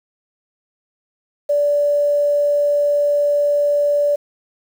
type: tone with quantisation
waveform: sine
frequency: 581 Hz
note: D5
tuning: 19 cents flat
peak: -13 dBFS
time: 1.49-4.16 s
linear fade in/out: 10 ms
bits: 7
effects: none